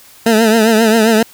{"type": "tone with vibrato", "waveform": "20% pulse", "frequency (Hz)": 222.4, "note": "A3", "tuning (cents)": 19, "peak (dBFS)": -3, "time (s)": [0.26, 1.23], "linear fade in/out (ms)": 5, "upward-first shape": "triangle", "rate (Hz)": 7.5, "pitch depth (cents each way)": 85, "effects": ["white hiss -42 dBFS RMS until 1.33 s"]}